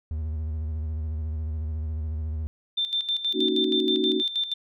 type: tone with vibrato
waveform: triangle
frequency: 77.9 Hz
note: D#2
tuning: 3 cents sharp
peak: -25 dBFS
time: 0.11-2.47 s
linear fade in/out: 0 ms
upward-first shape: square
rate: 14 Hz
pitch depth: 50 cents each way
type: tone with tremolo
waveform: sine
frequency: 3570 Hz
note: A7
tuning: 24 cents sharp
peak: -22 dBFS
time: 2.77-4.54 s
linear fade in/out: 10 ms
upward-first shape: square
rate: 6.3 Hz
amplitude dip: 70%
type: chord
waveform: sine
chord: D# minor seventh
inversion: second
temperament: just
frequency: 233.3 / 280 / 311.1 / 373.4 Hz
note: A#3 / C#4 / D#4 / F#4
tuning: +2 / +18 / 0 / +16 cents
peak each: -30 / -29 / -28 / -25 dBFS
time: 3.33-4.23 s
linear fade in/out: 50 ms
effects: none